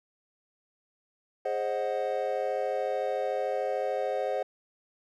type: chord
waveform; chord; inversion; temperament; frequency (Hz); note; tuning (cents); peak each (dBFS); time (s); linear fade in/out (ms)
triangle; Ab dominant seventh; none; equal with one note detuned; 415.3 / 528.7 / 622.3 / 740; Ab4 / C5 / Eb5 / Gb5; 0 / +18 / 0 / 0; -33 / -29 / -32 / -32; 1.45-4.43; 5
effects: none